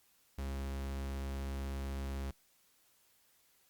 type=tone; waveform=45% pulse; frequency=68 Hz; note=C#2; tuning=33 cents flat; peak=-37 dBFS; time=0.38-2.31 s; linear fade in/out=5 ms; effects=white hiss -70 dBFS RMS until 3.69 s + Opus 48 kbps